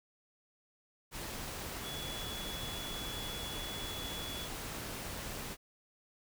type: tone in noise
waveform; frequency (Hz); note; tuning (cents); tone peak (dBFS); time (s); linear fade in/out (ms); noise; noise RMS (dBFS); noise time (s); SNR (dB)
sine; 3396; G#7; +38; -43; 1.82-4.49; 50; pink; -42; 1.11-5.57; -4
effects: none